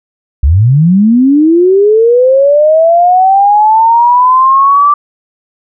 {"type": "linear sweep", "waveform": "sine", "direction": "up", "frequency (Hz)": [61.74, 1174.7], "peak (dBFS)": -3, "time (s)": [0.43, 4.94], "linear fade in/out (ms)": 5, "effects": []}